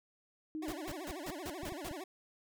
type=tone with exponential decay; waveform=sine; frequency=311.9 Hz; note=D#4; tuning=4 cents sharp; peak=-36 dBFS; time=0.55-1.57 s; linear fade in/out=0 ms; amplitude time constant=220 ms
type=tone with vibrato; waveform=25% pulse; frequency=329.6 Hz; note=E4; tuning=in tune; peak=-38 dBFS; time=0.62-2.04 s; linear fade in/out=5 ms; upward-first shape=sine; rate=13 Hz; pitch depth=260 cents each way
type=noise bursts; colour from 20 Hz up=pink; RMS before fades=-43 dBFS; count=7; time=0.68-1.888 s; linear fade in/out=2 ms; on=44 ms; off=150 ms
type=clicks; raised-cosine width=5 ms; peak=-34 dBFS; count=4; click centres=1.297 / 1.633 / 1.722 / 1.912 s
effects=none